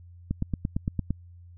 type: click train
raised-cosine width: 5 ms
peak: -14 dBFS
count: 8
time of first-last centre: 0.31-1.106 s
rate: 8.79 Hz
effects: added 87 Hz sine -46 dBFS peak until 1.57 s